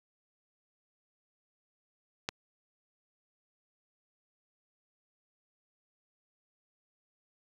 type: click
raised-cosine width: 0.2 ms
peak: -14 dBFS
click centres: 2.289 s
effects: high-pass 60 Hz 12 dB/octave + 9-bit